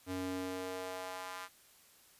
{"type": "tone with high-pass filter sweep", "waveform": "square", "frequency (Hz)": 92.5, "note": "F#2", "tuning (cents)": 0, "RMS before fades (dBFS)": -41, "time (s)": [0.06, 1.49], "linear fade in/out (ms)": 50, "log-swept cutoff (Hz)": [190, 1200], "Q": 1.7, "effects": ["white hiss -63 dBFS RMS until 2.19 s", "resampled to 32000 Hz"]}